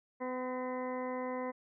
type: harmonic tone with a mistuned harmonic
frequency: 253.6 Hz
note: B3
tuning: 46 cents sharp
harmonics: 1 / 2 / 3 / 4 / 5 / 6 / 7 / 8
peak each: -40 / -38 / -46 / -42 / -56 / -58 / -53 / -50 dBFS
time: 0.2-1.52 s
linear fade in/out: 20 ms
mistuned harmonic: 7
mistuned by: +46 cents
effects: none